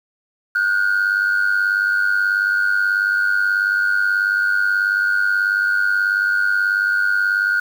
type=tone pair together; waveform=sine; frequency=1439.6 / 1538 Hz; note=F#6 / G6; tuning=-48 / -33 cents; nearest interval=minor second; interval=115 cents; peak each=-15 / -18 dBFS; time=0.55-7.6 s; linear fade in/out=5 ms; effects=tanh soft clip ceiling -11 dBFS + 7-bit